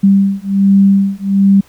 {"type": "beating tone pair", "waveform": "sine", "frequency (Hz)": [196, 197.3], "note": ["G3", "G3"], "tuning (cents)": [0, 11], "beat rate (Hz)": 1.3, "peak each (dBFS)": -10, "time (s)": [0.03, 1.61], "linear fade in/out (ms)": 10, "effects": ["pink hiss -47 dBFS RMS until 1.68 s"]}